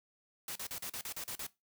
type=noise bursts; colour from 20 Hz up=white; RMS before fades=-41 dBFS; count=9; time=0.48-1.467 s; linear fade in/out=2 ms; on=75 ms; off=39 ms; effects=noise-tail reverb RT60 0.2 s tail -18 dB re dry